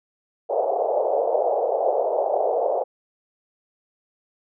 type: band-pass noise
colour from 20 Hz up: white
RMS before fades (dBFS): -22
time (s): 0.49-2.84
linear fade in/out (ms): 20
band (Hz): 450 to 730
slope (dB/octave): 48
effects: none